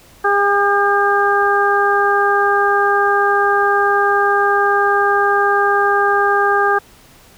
harmonic tone with a mistuned harmonic, 404.3 Hz, G#4, 46 cents flat, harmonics 1 / 2 / 3 / 4, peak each -17 / -17 / -17 / -17 dBFS, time 0.24-6.79 s, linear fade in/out 10 ms, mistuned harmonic 4, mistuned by -16 cents, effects pink hiss -46 dBFS RMS until 7.37 s

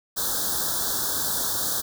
white band-stop noise, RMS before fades -26 dBFS, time 0.16-1.82 s, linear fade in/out 20 ms, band 1700 to 3400 Hz, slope 96 dB/octave, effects none

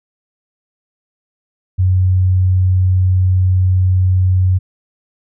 sine tone, 92.5 Hz, F#2, in tune, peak -9 dBFS, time 1.78-4.59 s, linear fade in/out 20 ms, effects none

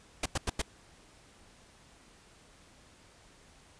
pink noise bursts, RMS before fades -30 dBFS, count 4, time 0.23-0.618 s, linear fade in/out 5 ms, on 28 ms, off 92 ms, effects pink hiss -59 dBFS RMS until 3.79 s + resampled to 22050 Hz

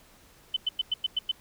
sine tone bursts, 3035 Hz, F#7, 43 cents sharp, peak -23 dBFS, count 7, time 0.54-1.315 s, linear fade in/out 5 ms, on 25 ms, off 100 ms, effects pink hiss -57 dBFS RMS until 1.4 s

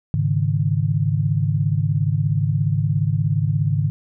sine chord, Ab suspended fourth, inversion none, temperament equal, 103.83 / 138.59 / 155.56 Hz, Ab2 / Db3 / Eb3, 0 / 0 / 0 cents, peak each -21 dBFS, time 0.14-3.9 s, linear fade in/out 0 ms, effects none

